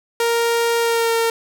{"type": "tone with pitch glide", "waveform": "sawtooth", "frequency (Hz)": [466.2, 458.2], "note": ["A#4", "A#4"], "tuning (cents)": [0, -30], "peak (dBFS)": -12, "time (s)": [0.2, 1.3], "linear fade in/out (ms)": 2, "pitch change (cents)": -30, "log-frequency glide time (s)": [0.79, 1.13], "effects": []}